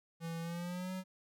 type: tone with pitch glide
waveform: square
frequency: 166 to 186.33 Hz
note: E3 to F#3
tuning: +12 to +12 cents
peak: -39 dBFS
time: 0.2-1.04 s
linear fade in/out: 50 ms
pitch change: +200 cents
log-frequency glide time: 0.41-0.92 s
effects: none